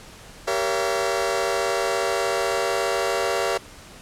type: chord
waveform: sawtooth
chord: G diminished seventh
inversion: none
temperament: just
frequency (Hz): 392 / 470.4 / 564.5 / 677.4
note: G4 / Bb4 / Db5 / Fb5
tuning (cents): 0 / +16 / +31 / +47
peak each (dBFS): -23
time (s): 0.47-3.58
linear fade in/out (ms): 10
effects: pink hiss -44 dBFS RMS until 4.01 s + low-pass 10000 Hz 12 dB/octave